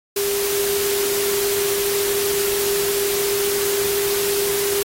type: tone in noise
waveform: sine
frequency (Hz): 402.2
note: G4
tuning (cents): +44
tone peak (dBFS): -20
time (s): 0.16-4.83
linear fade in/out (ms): 5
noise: white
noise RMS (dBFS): -24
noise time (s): 0.16-4.83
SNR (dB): +1
effects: AAC 48 kbps

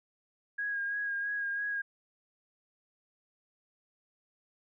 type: tone with vibrato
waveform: sine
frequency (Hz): 1638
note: G#6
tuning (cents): -24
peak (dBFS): -31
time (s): 0.58-1.82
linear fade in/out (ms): 10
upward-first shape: sine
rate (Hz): 3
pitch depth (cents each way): 26
effects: none

